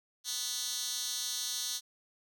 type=tone with high-pass filter; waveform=10% pulse; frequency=246.9 Hz; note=B3; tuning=in tune; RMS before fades=-36 dBFS; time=0.24-1.81 s; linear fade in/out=50 ms; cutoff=4700 Hz; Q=2.4; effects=none